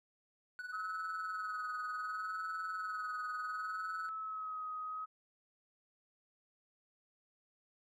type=tone with tremolo; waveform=triangle; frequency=1480 Hz; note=F#6; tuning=in tune; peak=-38 dBFS; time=0.59-4.09 s; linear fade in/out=0 ms; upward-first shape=sine; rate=20 Hz; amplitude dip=70%
type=tone with vibrato; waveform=sine; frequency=1280 Hz; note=D#6; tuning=49 cents sharp; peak=-39 dBFS; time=0.72-5.06 s; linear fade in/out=20 ms; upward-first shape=sine; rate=0.68 Hz; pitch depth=32 cents each way
effects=none